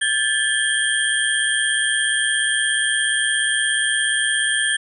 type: tone cluster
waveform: sine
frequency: 1597 / 1740 / 3153 / 3270 / 8970 Hz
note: G6 / A6 / G7 / G#7 / C#9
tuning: +32 / -20 / +9 / -28 / +19 cents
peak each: -26 / -20 / -26 / -26 / -24 dBFS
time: 0.01-4.77 s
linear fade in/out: 10 ms
effects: none